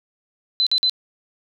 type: tone bursts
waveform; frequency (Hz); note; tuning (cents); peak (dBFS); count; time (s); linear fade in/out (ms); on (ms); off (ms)
sine; 4035; B7; +36; -15; 3; 0.6-0.896; 0; 66; 49
effects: none